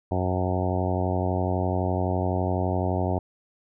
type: harmonic tone with a mistuned harmonic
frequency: 91.9 Hz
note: F#2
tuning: 11 cents flat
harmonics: 1 / 2 / 3 / 4 / 5 / 6 / 7 / 8 / 9 / 10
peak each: -26 / -31 / -32 / -32 / -36 / -35 / -32 / -33 / -37 / -38 dBFS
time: 0.11-3.19 s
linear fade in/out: 5 ms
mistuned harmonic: 10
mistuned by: -23 cents
effects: none